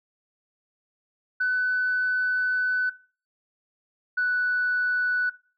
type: tone pair in turn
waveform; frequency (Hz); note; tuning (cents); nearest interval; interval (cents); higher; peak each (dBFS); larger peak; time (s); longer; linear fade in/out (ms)
sine; 1501 / 1483.8; F#6 / F#6; +24 / +4; unison; 20; first; -20; neither; 1.4-2.9 / 4.17-5.3; first; 10
effects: noise-tail reverb RT60 0.4 s tail -21 dB re dry + tanh soft clip ceiling -17 dBFS